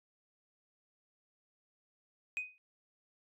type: tone with exponential decay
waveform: sine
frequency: 2500 Hz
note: D#7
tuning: 8 cents sharp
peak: -29 dBFS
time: 2.37-2.58 s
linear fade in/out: 0 ms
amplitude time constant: 44 ms
effects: tanh soft clip ceiling -31 dBFS